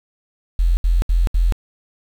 sine tone bursts, 42.77 Hz, F1, 35 cents flat, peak -12 dBFS, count 4, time 0.59-1.523 s, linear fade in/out 0 ms, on 180 ms, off 71 ms, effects 7-bit

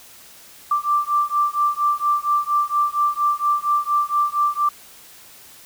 sine beating tone pair, 1174.7 / 1179 Hz, D6 / D6, 0 / +6 cents, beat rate 4.3 Hz, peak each -20 dBFS, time 0.71-4.69 s, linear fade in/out 5 ms, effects white hiss -45 dBFS RMS until 5.65 s

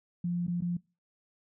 sine tone with dropouts, 174.61 Hz, F3, in tune, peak -28 dBFS, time 0.24-0.77 s, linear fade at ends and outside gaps 5 ms, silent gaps 0.468-0.479 / 0.608-0.62 s, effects noise-tail reverb RT60 0.3 s tail -24 dB re dry

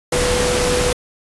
sine tone in noise, 493.9 Hz, B4, in tune, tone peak -18 dBFS, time 0.12-0.93 s, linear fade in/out 5 ms, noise pink, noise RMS -19 dBFS, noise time 0.12-0.93 s, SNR -2 dB, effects resampled to 24000 Hz

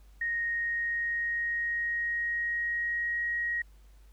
sine tone with pitch glide, 1864.7 to 1890.7 Hz, A#6 to A#6, 0 to +24 cents, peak -28 dBFS, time 0.21-3.62 s, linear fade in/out 5 ms, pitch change +24 cents, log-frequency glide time 0.47-3.29 s, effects added 50 Hz sine -52 dBFS peak until 4.12 s + pink hiss -67 dBFS RMS until 4.12 s

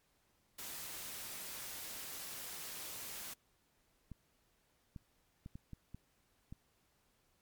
white noise, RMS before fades -46 dBFS, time 0.58-3.34 s, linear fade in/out 10 ms
clicks, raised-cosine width 5 ms, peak -35 dBFS, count 7, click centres 4.117 / 4.962 / 5.461 / 5.555 / 5.733 / 5.946 / 6.525 s
effects pink hiss -75 dBFS RMS until 7.41 s + MP3 96 kbps

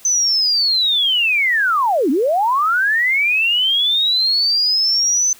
sine linear two-way sweep, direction down then up, 6150 to 245.4 to 6150 Hz, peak -13 dBFS, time 0.05-5.33 s, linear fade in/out 2 ms, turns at 2.1 s, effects white hiss -45 dBFS RMS until 5.39 s

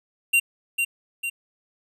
square tone with echo, 2764 Hz, F7, 19 cents flat, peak -16 dBFS, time 0.33-0.4 s, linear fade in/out 10 ms, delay 450 ms, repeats 2, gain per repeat -5 dB, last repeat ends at 1.3 s, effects resampled to 32000 Hz

